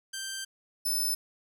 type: tone pair in turn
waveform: 10% pulse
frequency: 1568 / 5274 Hz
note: G6 / E8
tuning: 0 / 0 cents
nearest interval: octave + major sixth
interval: 2100 cents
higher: second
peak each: -26 / -21 dBFS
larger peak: second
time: 0.13-0.45 / 0.85-1.15 s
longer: first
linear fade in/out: 10 ms
effects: none

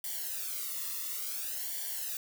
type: noise with flanger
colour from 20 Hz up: blue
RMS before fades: -37 dBFS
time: 0.04-2.17 s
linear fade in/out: 2 ms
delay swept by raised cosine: 0.77 to 1.3 ms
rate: 0.57 Hz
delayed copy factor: -0.95
effects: none

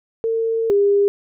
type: tone pair in turn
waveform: sine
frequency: 452.7 / 403.3 Hz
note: A4 / G4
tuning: +49 / +49 cents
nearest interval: major second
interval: 200 cents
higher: first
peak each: -17 / -12 dBFS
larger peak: second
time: 0.24-0.7 / 0.7-1.08 s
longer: first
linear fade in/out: 0 ms
effects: none

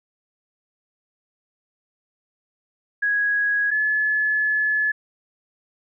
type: tone pair in turn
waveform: sine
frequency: 1661.2 / 1715.8 Hz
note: G#6 / A6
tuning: 0 / -44 cents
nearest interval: minor second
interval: 56 cents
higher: second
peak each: -18 dBFS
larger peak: neither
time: 3.02-3.71 / 3.71-4.92 s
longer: second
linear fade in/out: 10 ms
effects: none

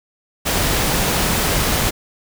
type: noise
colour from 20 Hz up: pink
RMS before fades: -18 dBFS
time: 0.45-1.91 s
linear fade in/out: 20 ms
effects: none

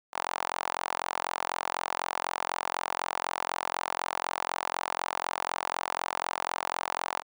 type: tone with high-pass filter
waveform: sawtooth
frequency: 44.02 Hz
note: F1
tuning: 14 cents sharp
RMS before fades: -33 dBFS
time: 0.12-7.23 s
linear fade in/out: 50 ms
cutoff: 880 Hz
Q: 2.8
effects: none

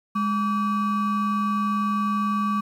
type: ring-modulated tone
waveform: triangle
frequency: 678 Hz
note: E5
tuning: 49 cents sharp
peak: -16 dBFS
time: 0.15-2.61 s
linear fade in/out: 10 ms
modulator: 471 Hz
effects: 9-bit

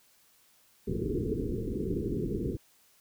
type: low-pass noise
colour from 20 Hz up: white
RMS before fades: -32 dBFS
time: 0.87-2.57 s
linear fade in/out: 10 ms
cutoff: 450 Hz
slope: 96 dB/octave
effects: white hiss -64 dBFS RMS until 3 s

